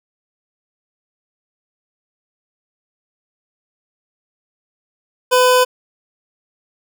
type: tone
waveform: 25% pulse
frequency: 503 Hz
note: B4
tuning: 32 cents sharp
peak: -6 dBFS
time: 5.31-5.65 s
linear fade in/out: 20 ms
effects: none